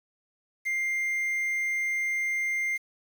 triangle tone with quantisation, 2100 Hz, C7, 6 cents sharp, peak -24 dBFS, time 0.65-2.78 s, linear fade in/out 20 ms, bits 8, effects none

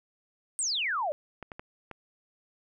sine exponential sweep, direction down, 8870 to 554.4 Hz, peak -27 dBFS, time 0.59-1.12 s, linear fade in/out 0 ms
clicks, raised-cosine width 0.5 ms, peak -25 dBFS, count 4, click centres 1.427 / 1.518 / 1.595 / 1.913 s
effects none

